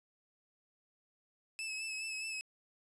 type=tone with vibrato; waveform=sawtooth; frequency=2602 Hz; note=E7; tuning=23 cents flat; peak=-35 dBFS; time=1.59-2.41 s; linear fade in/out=0 ms; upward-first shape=sine; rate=4.8 Hz; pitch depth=32 cents each way; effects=resampled to 24000 Hz + 11-bit